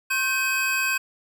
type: tone cluster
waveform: square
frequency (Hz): 1073 / 1552 / 2537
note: C6 / G6 / D#7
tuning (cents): +43 / -18 / +33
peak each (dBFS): -33 / -26 / -25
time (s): 0.1-0.98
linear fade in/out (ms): 10
effects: none